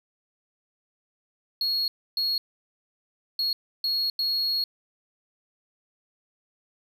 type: tone bursts at uneven times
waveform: triangle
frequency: 4314 Hz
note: C#8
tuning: 48 cents flat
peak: -22 dBFS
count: 5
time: 1.61-1.88 / 2.17-2.38 / 3.39-3.53 / 3.84-4.1 / 4.19-4.64 s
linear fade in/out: 2 ms
effects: none